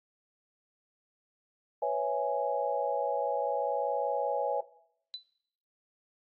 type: chord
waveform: sine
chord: C# minor seventh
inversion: third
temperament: equal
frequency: 493.9 / 554.4 / 659.3 / 830.6 Hz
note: B4 / C#5 / E5 / G#5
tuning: 0 / 0 / 0 / 0 cents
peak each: -34 / -32 / -34 / -32 dBFS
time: 1.82-4.61 s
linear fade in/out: 5 ms
type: tone with exponential decay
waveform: sine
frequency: 3995 Hz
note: B7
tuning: 19 cents sharp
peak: -33 dBFS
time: 5.14-5.26 s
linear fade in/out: 0 ms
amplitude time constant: 24 ms
effects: noise-tail reverb RT60 0.7 s tail -19 dB re dry + AAC 32 kbps